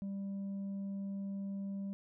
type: tone with tanh clipping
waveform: sine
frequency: 197 Hz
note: G3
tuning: 9 cents sharp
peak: -38 dBFS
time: 0.02-1.93 s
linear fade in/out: 0 ms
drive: 3 dB
effects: none